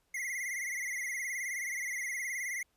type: tone with vibrato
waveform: square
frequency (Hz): 2048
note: C7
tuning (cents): -38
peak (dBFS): -35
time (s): 0.14-2.63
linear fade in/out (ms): 5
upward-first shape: sine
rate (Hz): 19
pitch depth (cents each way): 97
effects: pink hiss -75 dBFS RMS until 2.76 s + resampled to 32000 Hz